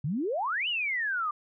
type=exponential two-way sweep; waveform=sine; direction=up then down; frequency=130 to 3024 to 1172 Hz; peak=-27 dBFS; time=0.04-1.31 s; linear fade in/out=5 ms; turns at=0.68 s; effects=none